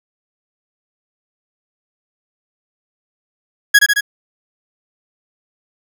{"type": "tone with echo", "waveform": "40% pulse", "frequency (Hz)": 1661.2, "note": "G#6", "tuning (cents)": 0, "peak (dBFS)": -3, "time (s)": [3.74, 3.79], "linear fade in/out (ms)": 10, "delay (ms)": 73, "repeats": 3, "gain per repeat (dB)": -3, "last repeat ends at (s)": 4.009, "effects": []}